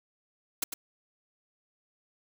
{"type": "noise with echo", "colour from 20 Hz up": "white", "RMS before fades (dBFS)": -29, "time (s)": [0.62, 0.64], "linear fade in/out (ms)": 5, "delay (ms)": 100, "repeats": 1, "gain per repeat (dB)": -8, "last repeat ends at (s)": 0.74, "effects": []}